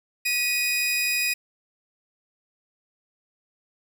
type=tone pair together; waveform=sawtooth; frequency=1929.6 / 2493 Hz; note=B6 / D#7; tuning=-41 / +3 cents; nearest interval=major third; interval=444 cents; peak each=-30 / -19 dBFS; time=0.25-1.34 s; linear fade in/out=10 ms; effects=none